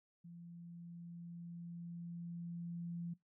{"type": "tone with level ramp", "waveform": "sine", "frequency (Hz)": 171.1, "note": "F3", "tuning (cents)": -35, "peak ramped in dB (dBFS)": [-51, -40], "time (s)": [0.24, 3.14], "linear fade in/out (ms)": 10, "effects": ["noise-tail reverb RT60 0.2 s tail -22 dB re dry"]}